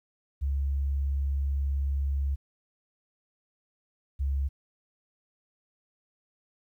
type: tone pair in turn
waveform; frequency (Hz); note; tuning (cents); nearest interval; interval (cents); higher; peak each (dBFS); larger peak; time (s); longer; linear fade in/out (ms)
sine; 69.3 / 68.82; C#2 / C#2; 0 / -12; unison; 12; first; -25; neither; 0.41-2.36 / 4.19-4.49; first; 20
effects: 11-bit